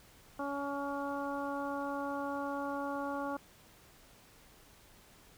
harmonic tone, 281.5 Hz, C#4, 27 cents sharp, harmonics 1 / 2 / 3 / 4 / 5, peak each -39 / -40 / -41 / -42 / -45 dBFS, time 0.39-3.37 s, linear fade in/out 5 ms, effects pink hiss -60 dBFS RMS until 5.37 s

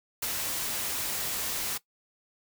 white noise with ADSR envelope, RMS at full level -30 dBFS, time 0.22-1.78 s, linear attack 7 ms, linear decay 34 ms, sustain -2 dB, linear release 11 ms, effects noise-tail reverb RT60 0.1 s tail -18 dB re dry

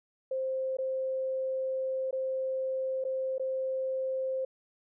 sine tone with dropouts, 525 Hz, C5, 6 cents sharp, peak -29 dBFS, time 0.31-4.45 s, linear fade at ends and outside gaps 5 ms, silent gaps 0.77-0.785 / 2.11-2.127 / 3.041-3.049 / 3.382-3.396 s, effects none

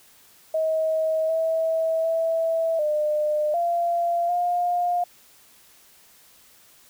sine tone with pitch steps, 636 / 648 / 655 / 603 / 688 / 707 Hz, D#5 / E5 / E5 / D5 / F5 / F5, +38 / -30 / -11 / +46 / -26 / +21 cents, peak -20 dBFS, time 0.54-5.04 s, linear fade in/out 5 ms, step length 750 ms, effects white hiss -54 dBFS RMS until 6.89 s

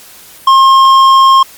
sine tone with tanh clipping, 1069 Hz, C6, 37 cents sharp, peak -4 dBFS, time 0.47-1.43 s, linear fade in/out 5 ms, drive 10 dB, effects white hiss -36 dBFS RMS until 1.57 s + Opus 48 kbps

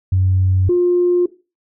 sine tone pair in turn, 93.5 / 354.3 Hz, F#2 / F4, +19 / +25 cents, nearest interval octave + major seventh, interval 2306 cents, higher second, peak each -11 / -10 dBFS, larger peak second, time 0.12-0.69 / 0.69-1.26 s, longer neither, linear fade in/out 5 ms, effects noise-tail reverb RT60 0.3 s tail -17 dB re dry + tanh soft clip ceiling -6 dBFS

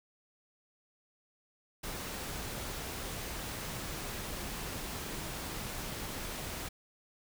pink noise, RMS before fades -40 dBFS, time 1.83-6.69 s, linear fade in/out 10 ms, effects none

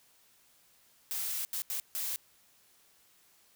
blue noise bursts at uneven times, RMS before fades -35 dBFS, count 4, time 1.11-1.45 / 1.53-1.62 / 1.7-1.8 / 1.95-2.16 s, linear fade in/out 0 ms, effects white hiss -65 dBFS RMS until 3.55 s

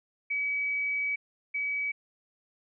sine tone pair in turn, 2278 / 2278 Hz, C#7 / C#7, +47 / +47 cents, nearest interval unison, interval 0 cents, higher neither, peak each -27 / -28 dBFS, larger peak first, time 0.3-1.16 / 1.54-1.92 s, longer first, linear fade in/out 10 ms, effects none

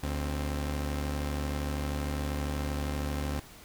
sawtooth tone pair together, 72.76 / 263.3 Hz, D2 / C4, -16 / +11 cents, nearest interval octave + minor seventh, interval 2227 cents, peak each -27 / -34 dBFS, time 0.03-3.4 s, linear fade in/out 5 ms, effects pink hiss -51 dBFS RMS until 3.64 s

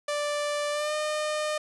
sawtooth tone with pitch glide, 587.3 to 608.4 Hz, D5 to D#5, 0 to -39 cents, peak -23 dBFS, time 0.08-1.58 s, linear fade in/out 5 ms, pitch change +61 cents, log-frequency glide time 0.71-0.94 s, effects resampled to 24000 Hz

